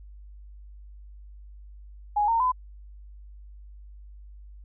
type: tone with pitch steps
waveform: sine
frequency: 830.6 / 916.3 / 1010.8 Hz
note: G#5 / A#5 / B5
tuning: 0 / -30 / +40 cents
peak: -20 dBFS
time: 2.16-2.52 s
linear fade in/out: 10 ms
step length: 120 ms
effects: added 50 Hz sine -43 dBFS peak until 4.64 s